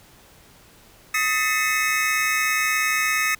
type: tone cluster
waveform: square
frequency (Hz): 1260 / 1781 / 2032 / 2169 / 2562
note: D#6 / A6 / B6 / C#7 / E7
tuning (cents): +21 / +21 / +49 / -38 / -50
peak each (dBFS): -27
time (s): 1.14-3.35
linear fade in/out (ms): 5
effects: pink hiss -51 dBFS RMS until 3.39 s